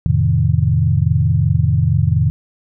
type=chord; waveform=sine; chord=F dominant seventh; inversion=none; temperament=equal; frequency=87.31 / 110 / 130.81 / 155.56 Hz; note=F2 / A2 / C3 / Eb3; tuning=0 / 0 / 0 / 0 cents; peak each=-17 dBFS; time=0.06-2.3 s; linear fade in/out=0 ms; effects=none